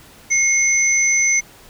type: tone pair together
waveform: sine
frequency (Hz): 2153 / 6090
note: C7 / F#8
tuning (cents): +49 / +49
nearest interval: octave + tritone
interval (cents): 1800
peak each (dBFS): -16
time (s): 0.3-1.41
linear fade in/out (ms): 20
effects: pink hiss -45 dBFS RMS until 1.69 s